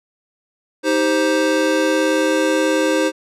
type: chord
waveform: square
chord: C minor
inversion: first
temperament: just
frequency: 314 / 392.4 / 523.3 Hz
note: Eb4 / G4 / C5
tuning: +16 / +2 / 0 cents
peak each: -19 / -23 / -19 dBFS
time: 0.83-3.12 s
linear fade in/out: 50 ms
effects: low-pass 9000 Hz 12 dB/octave